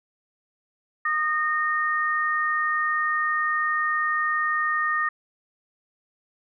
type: tone pair together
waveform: sine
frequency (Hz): 1229 / 1841.4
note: D#6 / A#6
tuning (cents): -22 / -22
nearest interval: perfect fifth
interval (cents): 700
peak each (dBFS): -24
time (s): 1.05-5.09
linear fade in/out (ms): 5
effects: none